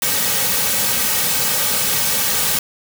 white noise with comb filter, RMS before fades -18 dBFS, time 0.02-2.59 s, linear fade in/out 2 ms, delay 2.9 ms, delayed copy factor -0.75, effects none

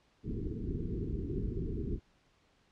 pink low-pass noise, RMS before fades -36 dBFS, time 0.23-2 s, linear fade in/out 50 ms, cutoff 430 Hz, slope 96 dB/octave, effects pink hiss -69 dBFS RMS until 2.71 s + low-pass 5000 Hz 12 dB/octave

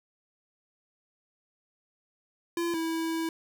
square tone pair in turn, 340.6 / 326.7 Hz, F4 / E4, -43 / -15 cents, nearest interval minor second, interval 72 cents, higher first, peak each -28 / -29 dBFS, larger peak first, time 2.57-2.74 / 2.74-3.29 s, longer second, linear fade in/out 2 ms, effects none

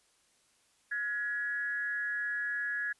sine tone with amplitude modulation, 1679 Hz, G#6, 18 cents sharp, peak -28 dBFS, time 0.91-2.93 s, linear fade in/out 10 ms, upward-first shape sine, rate 243 Hz, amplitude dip 70%, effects white hiss -69 dBFS RMS until 2.99 s + resampled to 24000 Hz

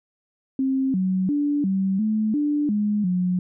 sine tone with pitch steps, 266 / 187.1 / 290.4 / 192.2 / 216.1 / 294.2 / 208.5 / 181 Hz, C4 / F#3 / D4 / G3 / A3 / D4 / G#3 / F#3, +29 / +20 / -19 / -34 / -31 / +3 / +7 / -38 cents, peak -19 dBFS, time 0.59-3.39 s, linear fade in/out 2 ms, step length 350 ms, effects none

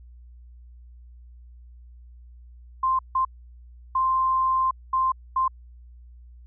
sine tone bursts at uneven times, 1046.5 Hz, C6, in tune, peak -19 dBFS, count 5, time 2.83-2.99 / 3.15-3.25 / 3.95-4.71 / 4.93-5.12 / 5.36-5.48 s, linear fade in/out 5 ms, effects added 60 Hz sine -44 dBFS peak until 6.46 s

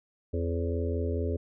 harmonic tone with a mistuned harmonic, 84.6 Hz, E2, 45 cents sharp, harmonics 1 / 3 / 4 / 5 / 6 / 7, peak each -29 / -36 / -39 / -34 / -40 / -40 dBFS, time 0.33-1.37 s, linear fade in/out 10 ms, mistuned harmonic 7, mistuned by -69 cents, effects none

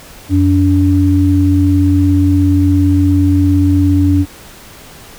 sine tone pair together, 90 / 287.2 Hz, F#2 / D4, -47 / -39 cents, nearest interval octave + minor sixth, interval 2008 cents, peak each -10 dBFS, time 0.29-4.26 s, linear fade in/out 50 ms, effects pink hiss -36 dBFS RMS until 5.18 s

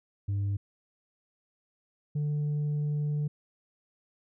sine tone pair in turn, 100 / 148.11 Hz, G2 / D3, +35 / +15 cents, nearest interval perfect fifth, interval 680 cents, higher second, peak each -24 dBFS, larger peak neither, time 0.28-0.57 / 2.15-3.28 s, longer second, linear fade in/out 10 ms, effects tanh soft clip ceiling -26 dBFS

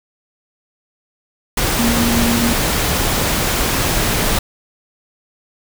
sine tone in noise, 234.4 Hz, A#3, 10 cents sharp, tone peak -16 dBFS, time 1.79-2.53 s, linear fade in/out 5 ms, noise pink, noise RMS -17 dBFS, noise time 1.57-4.39 s, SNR -2 dB, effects none

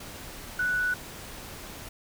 sine tone in noise, 1480 Hz, F#6, in tune, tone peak -24 dBFS, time 0.59-0.94 s, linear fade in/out 5 ms, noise pink, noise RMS -42 dBFS, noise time 0-1.89 s, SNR +15 dB, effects none

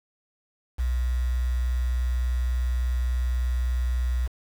sine tone with quantisation, 61.74 Hz, B1, in tune, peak -22 dBFS, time 0.78-4.28 s, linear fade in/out 20 ms, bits 7, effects none

